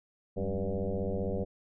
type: tone with frequency modulation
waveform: sine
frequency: 199 Hz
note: G3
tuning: 26 cents sharp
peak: -29 dBFS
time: 0.36-1.45 s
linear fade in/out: 20 ms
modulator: 95.7 Hz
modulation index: 4.1
effects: none